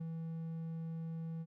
triangle tone with ADSR envelope, 163.4 Hz, E3, 15 cents flat, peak -35 dBFS, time 0-1.46 s, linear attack 13 ms, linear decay 6 ms, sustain -2 dB, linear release 47 ms, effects none

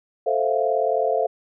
sine chord, F major seventh, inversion first, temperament equal, 440 / 523.3 / 659.3 / 698.5 Hz, A4 / C5 / E5 / F5, 0 / 0 / 0 / 0 cents, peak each -24 dBFS, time 0.26-1.27 s, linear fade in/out 10 ms, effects none

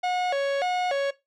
45% pulse tone with vibrato, 635 Hz, D#5, 35 cents sharp, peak -23 dBFS, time 0.03-1.11 s, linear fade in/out 10 ms, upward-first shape square, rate 1.7 Hz, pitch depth 230 cents each way, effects noise-tail reverb RT60 0.2 s tail -18 dB re dry + low-pass 4000 Hz 12 dB/octave

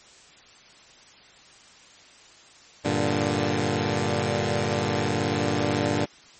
10% pulse chord, G minor, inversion none, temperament equal, 98 / 116.54 / 146.83 Hz, G2 / Bb2 / D3, 0 / 0 / 0 cents, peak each -19 dBFS, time 2.84-6.06 s, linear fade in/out 20 ms, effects white hiss -51 dBFS RMS until 6.39 s + MP3 32 kbps

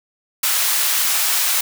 white high-pass noise, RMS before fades -18 dBFS, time 0.43-1.61 s, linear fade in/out 5 ms, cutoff 910 Hz, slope 12 dB/octave, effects none

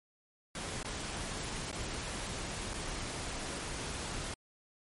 pink noise with dropouts, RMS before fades -39 dBFS, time 0.55-4.34 s, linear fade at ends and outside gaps 2 ms, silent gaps 0.83-0.846 / 1.716-1.727 / 2.736-2.74 s, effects MP3 48 kbps

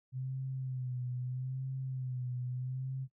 sine tone with vibrato, 128.4 Hz, C3, 32 cents flat, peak -35 dBFS, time 0.12-3.08 s, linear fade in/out 50 ms, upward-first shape sine, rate 0.78 Hz, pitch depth 54 cents each way, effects noise-tail reverb RT60 0.1 s tail -17 dB re dry

